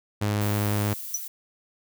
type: tone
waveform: sawtooth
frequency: 103.83 Hz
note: G#2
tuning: in tune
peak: -19 dBFS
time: 0.21-0.94 s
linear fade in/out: 10 ms
type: noise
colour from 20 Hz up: violet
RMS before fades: -36 dBFS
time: 0.41-1.28 s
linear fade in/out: 5 ms
type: tone with exponential decay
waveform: sine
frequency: 5920 Hz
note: F#8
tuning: in tune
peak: -20 dBFS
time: 1.14-1.22 s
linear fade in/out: 5 ms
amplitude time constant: 16 ms
effects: none